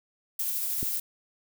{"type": "noise with tremolo", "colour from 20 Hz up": "violet", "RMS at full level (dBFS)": -29, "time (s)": [0.39, 1], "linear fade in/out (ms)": 5, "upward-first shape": "sine", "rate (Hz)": 13, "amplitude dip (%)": 25}
{"type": "click", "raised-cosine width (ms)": 3, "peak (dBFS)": -21, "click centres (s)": 0.829}
{"effects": []}